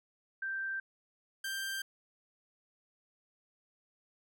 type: tone pair in turn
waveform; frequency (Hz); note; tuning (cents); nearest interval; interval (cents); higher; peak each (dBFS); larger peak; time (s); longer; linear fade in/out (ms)
sine / sawtooth; 1568 / 1577.1; G6 / G6; 0 / +10; unison; 10; second; -34 / -32; second; 0.42-0.8 / 1.44-1.82; neither; 5
effects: none